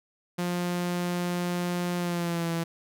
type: tone with pitch glide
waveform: sawtooth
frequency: 176.4 to 166.98 Hz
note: F3 to E3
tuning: +18 to +23 cents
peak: -23 dBFS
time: 0.38-2.64 s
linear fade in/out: 10 ms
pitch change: -95 cents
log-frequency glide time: 1.97-2.51 s
effects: none